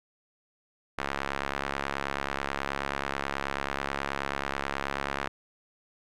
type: tone with band-pass filter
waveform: sawtooth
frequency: 69.3 Hz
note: C#2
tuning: in tune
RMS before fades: -33 dBFS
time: 0.98-5.28 s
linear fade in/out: 5 ms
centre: 1500 Hz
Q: 0.99
effects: none